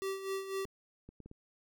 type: tone with tremolo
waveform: square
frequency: 387 Hz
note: G4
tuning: 22 cents flat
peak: -34 dBFS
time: 0.02-0.65 s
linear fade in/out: 0 ms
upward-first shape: sine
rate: 4 Hz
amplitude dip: 65%
type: clicks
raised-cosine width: 3 ms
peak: -37 dBFS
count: 5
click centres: 0.653 / 1.09 / 1.203 / 1.26 / 1.314 s
effects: none